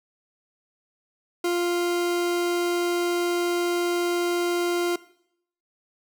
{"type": "tone", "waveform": "40% pulse", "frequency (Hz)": 349.2, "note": "F4", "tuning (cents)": 0, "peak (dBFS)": -21, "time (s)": [1.44, 4.96], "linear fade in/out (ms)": 5, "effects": ["noise-tail reverb RT60 0.7 s tail -19 dB re dry"]}